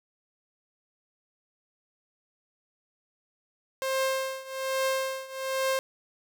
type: tone with tremolo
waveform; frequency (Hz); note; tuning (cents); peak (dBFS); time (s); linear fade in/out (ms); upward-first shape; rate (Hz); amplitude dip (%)
sawtooth; 530; C5; +22; -20; 3.82-5.79; 0; triangle; 1.2; 90
effects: none